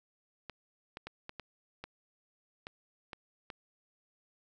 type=clicks; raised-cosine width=0.3 ms; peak=-26 dBFS; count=9; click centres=0.497 / 0.971 / 1.07 / 1.294 / 1.397 / 1.84 / 2.669 / 3.132 / 3.502 s; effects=none